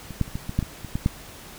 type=clicks; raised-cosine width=5 ms; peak=-23 / -9 / -28 / -16 / -17 / -8 / -16 / -23 / -13 / -7 dBFS; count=10; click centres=0.107 / 0.213 / 0.279 / 0.355 / 0.494 / 0.59 / 0.627 / 0.847 / 0.955 / 1.061 s; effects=pink hiss -43 dBFS RMS until 1.58 s